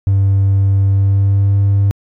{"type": "tone with pitch glide", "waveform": "triangle", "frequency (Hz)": [98, 99.54], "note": ["G2", "G2"], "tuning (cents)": [0, 27], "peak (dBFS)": -6, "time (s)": [0.07, 1.91], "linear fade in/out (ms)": 0, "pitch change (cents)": 27, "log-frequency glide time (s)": [0.9, 1.58], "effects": ["tanh soft clip ceiling -4 dBFS"]}